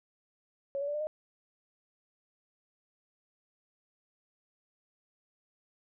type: tone with pitch steps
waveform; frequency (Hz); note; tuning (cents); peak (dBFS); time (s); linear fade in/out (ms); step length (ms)
sine; 554.4 / 569 / 584 / 599.4 / 615.1; C#5 / C#5 / D5 / D5 / D#5; 0 / +45 / -10 / +35 / -20; -31; 0.75-1.07; 0; 64
effects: none